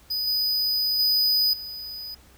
square tone with level steps, 4978 Hz, D#8, in tune, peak -25 / -22 / -19 / -34 dBFS, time 0.1-2.15 s, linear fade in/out 10 ms, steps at 0.27 / 0.99 / 1.53 s, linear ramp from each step 5 ms, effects added 63 Hz sine -54 dBFS peak until 2.37 s + pink hiss -55 dBFS RMS until 2.37 s

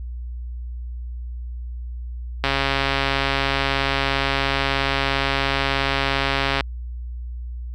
click train, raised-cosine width 0.3 ms, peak -4 dBFS, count 572, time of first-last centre 2.44-6.608 s, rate 137 Hz, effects added 60 Hz sine -28 dBFS peak until 7.74 s

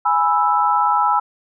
sine chord, E major, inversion first, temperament equal, 830.6 / 987.8 / 1318.5 Hz, G#5 / B5 / E6, 0 / 0 / 0 cents, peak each -18 dBFS, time 0.05-1.2 s, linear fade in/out 10 ms, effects none

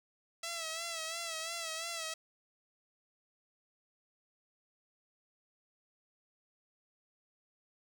5% pulse tone with vibrato, 659.3 Hz, E5, in tune, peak -26 dBFS, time 0.43-2.14 s, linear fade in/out 5 ms, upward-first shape sine, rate 2.9 Hz, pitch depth 58 cents each way, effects none

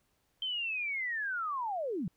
sine linear sweep, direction down, 3136 to 146.83 Hz, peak -32 dBFS, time 0.42-2.08 s, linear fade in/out 2 ms, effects pink hiss -75 dBFS RMS until 2.16 s

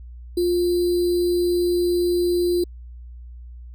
sine tone with sample-and-hold, 351.2 Hz, F4, 10 cents sharp, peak -17 dBFS, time 0.37-2.64 s, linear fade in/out 5 ms, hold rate 4410 Hz, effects added 60 Hz sine -36 dBFS peak until 3.74 s

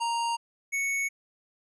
square tone pair in turn, 932.3 / 2217 Hz, A#5 / C#7, 0 / 0 cents, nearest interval octave + minor third, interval 1500 cents, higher second, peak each -27 / -27 dBFS, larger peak neither, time 0-0.37 / 0.72-1.09 s, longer neither, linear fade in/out 20 ms, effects resampled to 24000 Hz

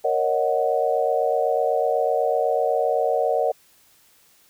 sine chord, D# minor seventh, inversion second, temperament equal, 466.2 / 554.4 / 622.3 / 740 Hz, A#4 / C#5 / D#5 / F#5, 0 / 0 / 0 / 0 cents, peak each -24 dBFS, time 0.04-3.52 s, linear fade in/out 10 ms, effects white hiss -57 dBFS RMS until 4.49 s

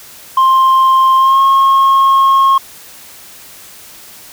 sine tone with pitch glide, 1054 to 1081.8 Hz, C6 to C#6, +12 to -43 cents, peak -3 dBFS, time 0.37-2.58 s, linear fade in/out 5 ms, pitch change +45 cents, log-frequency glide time 1.17-1.41 s, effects tanh soft clip ceiling -5 dBFS + white hiss -36 dBFS RMS until 4.32 s

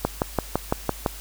click train, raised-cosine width 1 ms, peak -6 dBFS, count 7, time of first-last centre 0.05-1.062 s, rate 5.93 Hz, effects added 50 Hz sine -39 dBFS peak until 1.2 s + white hiss -41 dBFS RMS until 1.2 s

